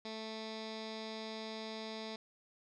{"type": "tone with low-pass filter", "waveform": "15% pulse", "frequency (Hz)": 220, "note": "A3", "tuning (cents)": 0, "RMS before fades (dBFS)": -44, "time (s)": [0.05, 2.16], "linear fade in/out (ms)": 2, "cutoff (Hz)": 4500, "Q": 5.1, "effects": []}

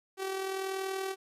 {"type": "tone with amplitude modulation", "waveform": "sawtooth", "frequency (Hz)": 383.9, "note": "G4", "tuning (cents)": -36, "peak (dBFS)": -27, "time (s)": [0.17, 1.16], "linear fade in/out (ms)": 50, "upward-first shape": "sine", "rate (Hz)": 40.6, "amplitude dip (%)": 45, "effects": ["resampled to 32000 Hz", "11-bit"]}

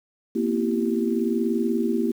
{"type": "tone cluster", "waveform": "sine", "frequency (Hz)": [233.4, 254, 333.7, 390], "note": ["A#3", "B3", "E4", "G4"], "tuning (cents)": [2, 49, 21, -9], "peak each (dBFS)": [-24, -29, -26, -27], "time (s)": [0.35, 2.12], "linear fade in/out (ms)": 10, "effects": ["8-bit"]}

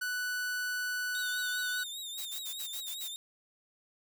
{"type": "tone", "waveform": "45% pulse", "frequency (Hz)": 1485, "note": "F#6", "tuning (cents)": 6, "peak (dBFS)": -32, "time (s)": [0.01, 1.84], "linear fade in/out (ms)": 10}
{"type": "tone with vibrato", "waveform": "sawtooth", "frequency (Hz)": 3700, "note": "A#7", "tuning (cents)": -14, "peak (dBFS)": -36, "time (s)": [1.15, 3.16], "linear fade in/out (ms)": 0, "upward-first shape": "triangle", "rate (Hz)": 5, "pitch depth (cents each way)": 84}
{"type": "noise bursts", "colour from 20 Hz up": "blue", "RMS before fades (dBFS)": -41, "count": 7, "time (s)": [2.17, 3.088], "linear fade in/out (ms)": 20, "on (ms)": 90, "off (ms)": 48}
{"effects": []}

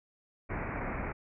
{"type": "low-pass noise", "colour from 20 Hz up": "pink", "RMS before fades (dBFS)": -36, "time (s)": [0.49, 1.13], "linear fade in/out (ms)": 20, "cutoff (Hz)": 2400, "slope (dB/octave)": 96, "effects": []}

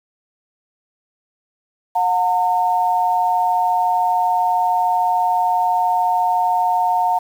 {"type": "tone pair together", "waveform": "sine", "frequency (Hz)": [723.2, 910], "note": ["F#5", "A#5"], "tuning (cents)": [-40, -42], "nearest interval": "major third", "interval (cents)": 398, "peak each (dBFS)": -17, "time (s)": [1.95, 7.19], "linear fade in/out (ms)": 10, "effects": ["7-bit"]}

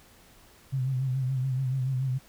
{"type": "tone with vibrato", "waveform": "sine", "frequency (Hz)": 130.81, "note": "C3", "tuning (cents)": 0, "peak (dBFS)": -25, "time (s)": [0.72, 2.19], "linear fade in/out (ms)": 20, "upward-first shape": "sine", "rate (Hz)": 7, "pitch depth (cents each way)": 60, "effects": ["pink hiss -56 dBFS RMS until 2.28 s"]}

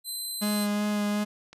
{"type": "tone", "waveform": "15% pulse", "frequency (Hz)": 4066, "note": "B7", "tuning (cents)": 50, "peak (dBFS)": -25, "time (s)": [0.04, 0.68], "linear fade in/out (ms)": 50}
{"type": "tone with vibrato", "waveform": "45% pulse", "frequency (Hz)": 207.7, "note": "G#3", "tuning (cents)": 0, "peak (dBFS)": -25, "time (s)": [0.41, 1.25], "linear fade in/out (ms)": 20, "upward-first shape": "sine", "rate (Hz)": 2.7, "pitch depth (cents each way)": 12}
{"type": "click", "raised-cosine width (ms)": 0.2, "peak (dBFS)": -29, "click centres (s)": 1.53}
{"effects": ["resampled to 32000 Hz"]}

